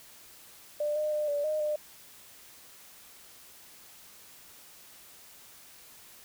sine tone with pitch steps, 594 / 608 / 602 / 579 / 615 / 602 Hz, D5 / D#5 / D5 / D5 / D#5 / D5, +20 / -40 / +43 / -25 / -20 / +43 cents, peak -27 dBFS, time 0.8-1.76 s, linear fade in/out 5 ms, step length 160 ms, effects white hiss -53 dBFS RMS until 6.24 s

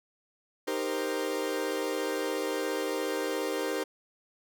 40% pulse chord, C minor seventh, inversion first, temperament equal with one note detuned, 309.3 / 392 / 466.2 / 523.3 Hz, Eb4 / G4 / Bb4 / C5, -10 / 0 / 0 / 0 cents, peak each -35 / -34 / -34 / -34 dBFS, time 0.67-3.84 s, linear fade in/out 10 ms, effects none

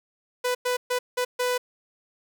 sawtooth tone bursts at uneven times, 496.6 Hz, B4, 9 cents sharp, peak -19 dBFS, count 5, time 0.44-0.55 / 0.65-0.77 / 0.9-0.99 / 1.17-1.25 / 1.39-1.58 s, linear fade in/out 10 ms, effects none

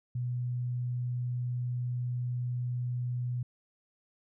sine tone, 123.2 Hz, B2, 4 cents flat, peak -30 dBFS, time 0.15-3.43 s, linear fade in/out 5 ms, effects none

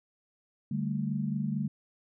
sine chord, D suspended fourth, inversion none, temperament just, 146.83 / 195.78 / 220.2 Hz, D3 / G3 / A3, 0 / -2 / +2 cents, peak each -33 dBFS, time 0.71-1.68 s, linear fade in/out 5 ms, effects none

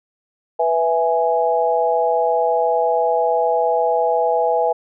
sine chord, E major, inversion second, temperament equal, 493.9 / 659.3 / 830.6 Hz, B4 / E5 / G#5, 0 / 0 / 0 cents, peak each -19 dBFS, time 0.59-4.73 s, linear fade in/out 10 ms, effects none

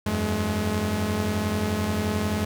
sawtooth tone cluster, 85.4 / 96.8 / 212.4 Hz, F2 / G2 / G#3, -38 / -21 / +39 cents, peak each -26 / -25 / -22 dBFS, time 0.06-2.45 s, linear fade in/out 5 ms, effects none

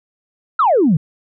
sine exponential sweep, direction down, 1399 to 140 Hz, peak -9 dBFS, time 0.59-0.97 s, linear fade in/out 5 ms, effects tanh soft clip ceiling -5 dBFS

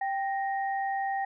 sine tone pair together, 784 / 1864.7 Hz, G5 / A#6, 0 / 0 cents, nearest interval octave + minor third, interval 1500 cents, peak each -28 / -36 dBFS, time 0.01-1.25 s, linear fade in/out 5 ms, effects none

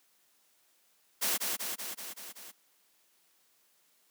white noise with echo, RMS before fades -30 dBFS, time 1.21-1.38 s, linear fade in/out 20 ms, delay 190 ms, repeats 6, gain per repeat -3 dB, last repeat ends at 2.52 s, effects white hiss -69 dBFS RMS until 4.1 s + high-pass 200 Hz 12 dB/octave

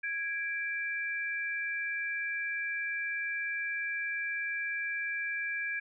sine tone pair together, 1652.8 / 2344 Hz, G#6 / D7, -9 / -4 cents, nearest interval tritone, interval 605 cents, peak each -34 / -35 dBFS, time 0.03-5.8 s, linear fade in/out 10 ms, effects none

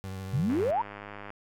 30% pulse tone with vibrato, 95.3 Hz, G2, 48 cents flat, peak -33 dBFS, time 0.04-0.71 s, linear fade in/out 0 ms, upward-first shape triangle, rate 13 Hz, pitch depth 33 cents each way
sine exponential sweep, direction up, 116.54 to 987.8 Hz, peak -24 dBFS, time 0.33-0.82 s, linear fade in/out 5 ms
click train, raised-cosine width 0.5 ms, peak -26 dBFS, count 83, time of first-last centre 0.5-1.304 s, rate 102 Hz
effects none

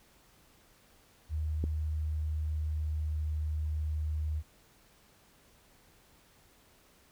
sine tone with pitch glide, 77.3 to 76.81 Hz, D#2 to D#2, -11 to -22 cents, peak -30 dBFS, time 1.29-4.43 s, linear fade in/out 50 ms, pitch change -11 cents, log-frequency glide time 1.65-3.2 s
click, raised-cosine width 3 ms, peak -21 dBFS, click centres 1.64 s
effects pink hiss -63 dBFS RMS until 7.11 s

